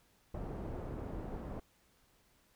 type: low-pass noise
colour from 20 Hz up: pink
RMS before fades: -42 dBFS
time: 0.34-1.6 s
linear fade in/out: 5 ms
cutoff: 680 Hz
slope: 12 dB/octave
effects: pink hiss -70 dBFS RMS until 2.55 s